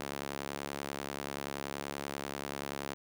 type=tone with high-pass filter; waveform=sawtooth; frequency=70.4 Hz; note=C#2; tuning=27 cents sharp; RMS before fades=-40 dBFS; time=0-2.94 s; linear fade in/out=0 ms; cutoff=290 Hz; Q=0.56; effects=none